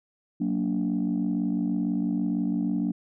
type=chord; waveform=sine; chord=Gb augmented; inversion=none; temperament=just; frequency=185 / 231.2 / 289.1 Hz; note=Gb3 / Bb3 / D4; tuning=0 / -14 / -27 cents; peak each=-27 / -27 / -27 dBFS; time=0.4-2.92 s; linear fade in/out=10 ms; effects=tanh soft clip ceiling -18 dBFS